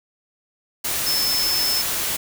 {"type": "tone in noise", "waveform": "sine", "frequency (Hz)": 5260, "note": "E8", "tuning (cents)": -5, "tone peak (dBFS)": -20, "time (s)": [1.06, 1.82], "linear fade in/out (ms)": 10, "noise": "white", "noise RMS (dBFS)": -24, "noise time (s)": [0.84, 2.17], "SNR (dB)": 1, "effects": []}